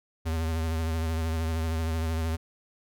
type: tone with vibrato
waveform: square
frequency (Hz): 81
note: E2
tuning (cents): -30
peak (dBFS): -27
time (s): 0.25-2.37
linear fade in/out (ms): 20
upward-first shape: triangle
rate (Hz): 13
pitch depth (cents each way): 47
effects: none